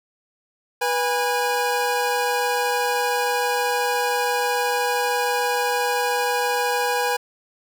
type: tone pair together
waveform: 25% pulse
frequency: 488.8 / 819 Hz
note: B4 / G#5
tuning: -18 / -24 cents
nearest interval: major sixth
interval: 894 cents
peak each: -19 dBFS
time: 0.81-7.17 s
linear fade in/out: 10 ms
effects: 8-bit